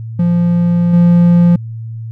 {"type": "tone with level steps", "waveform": "triangle", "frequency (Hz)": 173.3, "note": "F3", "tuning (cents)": -13, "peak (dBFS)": [-7, -3], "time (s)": [0.19, 1.56], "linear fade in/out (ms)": 5, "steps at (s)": 0.93, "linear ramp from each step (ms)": 5, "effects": ["added 113 Hz sine -22 dBFS peak until 2.11 s"]}